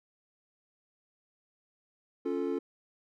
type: chord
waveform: triangle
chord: Db augmented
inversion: none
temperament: equal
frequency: 277.2 / 349.2 / 440 Hz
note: Db4 / F4 / A4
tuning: 0 / 0 / 0 cents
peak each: -32 dBFS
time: 2.25-2.59 s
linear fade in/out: 10 ms
effects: none